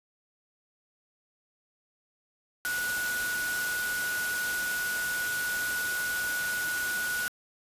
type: tone in noise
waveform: sine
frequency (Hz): 1465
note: F#6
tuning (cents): -18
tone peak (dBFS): -29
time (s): 2.65-7.28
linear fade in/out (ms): 0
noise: white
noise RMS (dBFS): -35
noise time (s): 2.65-7.28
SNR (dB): +3
effects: resampled to 32000 Hz